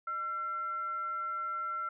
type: tone with frequency modulation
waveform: sine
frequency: 1353 Hz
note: E6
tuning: 45 cents sharp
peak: -33 dBFS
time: 0.07-1.89 s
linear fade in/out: 5 ms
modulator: 740 Hz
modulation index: 0.2
effects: none